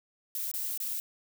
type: noise with dropouts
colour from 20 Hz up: violet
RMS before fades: -34 dBFS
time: 0.35-1 s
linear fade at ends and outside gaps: 1 ms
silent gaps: 0.515-0.538 / 0.776-0.801 s
effects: none